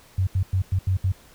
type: tone bursts at uneven times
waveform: sine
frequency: 94 Hz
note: F#2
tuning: 28 cents sharp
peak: -18 dBFS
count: 6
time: 0.18-0.27 / 0.35-0.43 / 0.53-0.62 / 0.72-0.79 / 0.87-0.97 / 1.04-1.12 s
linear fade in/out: 5 ms
effects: pink hiss -52 dBFS RMS until 1.34 s